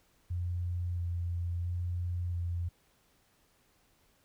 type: tone with vibrato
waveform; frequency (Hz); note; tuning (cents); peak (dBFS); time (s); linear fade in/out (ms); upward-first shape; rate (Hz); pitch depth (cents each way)
sine; 87.31; F2; 0; -31; 0.3-2.69; 10; square; 0.74; 14
effects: pink hiss -69 dBFS RMS until 4.24 s